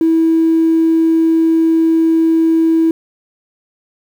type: tone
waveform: triangle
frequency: 325.7 Hz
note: E4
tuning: 21 cents flat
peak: -5 dBFS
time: 0.01-2.91 s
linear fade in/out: 2 ms
effects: tanh soft clip ceiling -6 dBFS + 7-bit

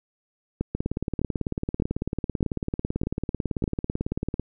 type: two click trains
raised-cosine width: 3 ms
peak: -12 / -13 dBFS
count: 6 / 67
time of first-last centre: 0.61-3.64 / 0.75-4.396 s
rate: 1.65 / 18.1 Hz
effects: none

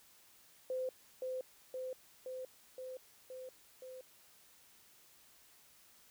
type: tone with echo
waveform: sine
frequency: 514 Hz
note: C5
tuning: 31 cents flat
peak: -35 dBFS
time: 0.7-0.89 s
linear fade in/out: 2 ms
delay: 520 ms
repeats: 6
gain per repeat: -2 dB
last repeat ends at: 4.01 s
effects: white hiss -64 dBFS RMS until 6.1 s

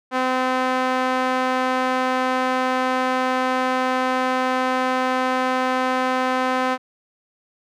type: tone with band-pass filter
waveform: sawtooth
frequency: 256.9 Hz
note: C4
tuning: 32 cents flat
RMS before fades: -21 dBFS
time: 0.11-6.78 s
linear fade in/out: 50 ms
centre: 1100 Hz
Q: 0.93
effects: none

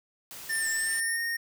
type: noise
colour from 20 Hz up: white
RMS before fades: -43 dBFS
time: 0.31-1 s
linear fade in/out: 0 ms
type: tone with pitch glide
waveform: square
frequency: 1793 to 1846.6 Hz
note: A6 to A#6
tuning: +32 to -17 cents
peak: -29 dBFS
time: 0.49-1.37 s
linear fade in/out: 10 ms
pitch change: +51 cents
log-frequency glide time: 0.86-1.2 s
type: linear two-way sweep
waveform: sine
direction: down then up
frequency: 10370 to 7459 to 10370 Hz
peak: -31 dBFS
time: 0.52-1.17 s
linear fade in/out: 10 ms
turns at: 0.69 s
effects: none

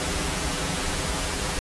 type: noise with comb filter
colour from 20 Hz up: pink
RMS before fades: -27 dBFS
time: 0-1.59 s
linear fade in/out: 0 ms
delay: 8.8 ms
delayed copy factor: -0.9
effects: resampled to 24000 Hz

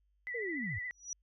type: tone with vibrato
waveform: sine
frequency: 1975.5 Hz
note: B6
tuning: in tune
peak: -37 dBFS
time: 0.27-0.91 s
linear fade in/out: 0 ms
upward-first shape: triangle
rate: 14 Hz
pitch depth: 54 cents each way
type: linear sweep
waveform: sine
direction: down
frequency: 493.9 to 77.78 Hz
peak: -37 dBFS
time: 0.34-0.79 s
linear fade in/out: 10 ms
type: tone with exponential growth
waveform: sine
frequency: 5840 Hz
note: F#8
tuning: 24 cents flat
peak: -34 dBFS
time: 0.91-1.13 s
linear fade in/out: 1 ms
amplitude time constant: 46 ms
effects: added 50 Hz sine -70 dBFS peak until 1.22 s

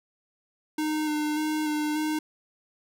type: tone with vibrato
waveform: square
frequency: 304.8 Hz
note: D#4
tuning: 36 cents flat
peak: -26 dBFS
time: 0.78-2.19 s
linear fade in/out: 5 ms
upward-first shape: square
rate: 1.7 Hz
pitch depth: 17 cents each way
effects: none

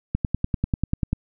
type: click train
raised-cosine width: 5 ms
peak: -9 dBFS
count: 11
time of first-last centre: 0.15-1.13 s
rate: 10.2 Hz
effects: none

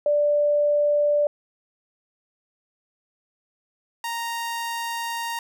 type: tone pair in turn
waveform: sine / sawtooth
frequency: 587.3 / 930.5 Hz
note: D5 / A#5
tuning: 0 / -3 cents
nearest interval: minor sixth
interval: 797 cents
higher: second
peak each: -17 / -23 dBFS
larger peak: first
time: 0.06-1.27 / 4.04-5.39 s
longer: second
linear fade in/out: 2 ms
effects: none

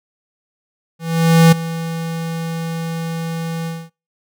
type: tone with ADSR envelope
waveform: square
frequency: 164.81 Hz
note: E3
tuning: in tune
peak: -6 dBFS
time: 0.99-3.9 s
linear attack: 530 ms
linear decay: 10 ms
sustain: -16 dB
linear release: 240 ms
effects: noise-tail reverb RT60 0.3 s tail -26 dB re dry

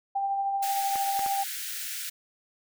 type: tone with tremolo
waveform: sine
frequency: 790 Hz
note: G5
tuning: 13 cents sharp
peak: -24 dBFS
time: 0.15-1.44 s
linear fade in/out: 10 ms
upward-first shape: sine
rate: 13 Hz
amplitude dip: 30%
type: high-pass noise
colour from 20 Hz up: white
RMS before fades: -35 dBFS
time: 0.62-2.1 s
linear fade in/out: 10 ms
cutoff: 1400 Hz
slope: 96 dB/octave
type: clicks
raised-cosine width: 0.5 ms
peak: -22 dBFS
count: 3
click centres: 0.957 / 1.193 / 1.262 s
effects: none

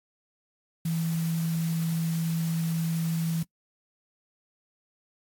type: tone in noise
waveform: sine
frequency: 164.3 Hz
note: E3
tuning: 5 cents flat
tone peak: -25 dBFS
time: 0.85-3.43 s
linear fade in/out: 5 ms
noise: white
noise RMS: -42 dBFS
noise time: 0.85-3.43 s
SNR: +14 dB
effects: noise-tail reverb RT60 0.1 s tail -23 dB re dry + AAC 64 kbps

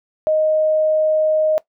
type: tone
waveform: sine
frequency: 622.3 Hz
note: D#5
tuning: in tune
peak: -13 dBFS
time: 0.27-1.58 s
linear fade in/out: 0 ms
effects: noise-tail reverb RT60 0.1 s tail -18 dB re dry

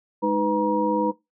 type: tone cluster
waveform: sine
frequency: 208.5 / 311.1 / 497.6 / 950 Hz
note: G#3 / D#4 / B4 / A#5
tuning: +7 / 0 / +13 / +33 cents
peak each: -27 / -25 / -24 / -23 dBFS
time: 0.22-1.12 s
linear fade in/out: 20 ms
effects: noise-tail reverb RT60 0.2 s tail -20 dB re dry

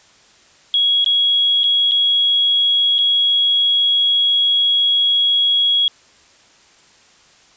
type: tone with dropouts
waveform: sine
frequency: 3322 Hz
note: G#7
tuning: in tune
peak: -12 dBFS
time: 0.74-5.88 s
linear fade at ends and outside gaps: 1 ms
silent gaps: 1.044-1.061 / 1.634-1.64 / 1.912-1.918 / 2.983-2.988 s
effects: white hiss -50 dBFS RMS until 7.56 s + resampled to 16000 Hz

